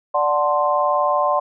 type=chord; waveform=sine; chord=D dominant seventh; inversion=none; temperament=equal; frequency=587.3 / 740 / 880 / 1046.5 Hz; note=D5 / F#5 / A5 / C6; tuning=0 / 0 / 0 / 0 cents; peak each=-20 / -22 / -25 / -19 dBFS; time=0.14-1.4 s; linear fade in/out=10 ms; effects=none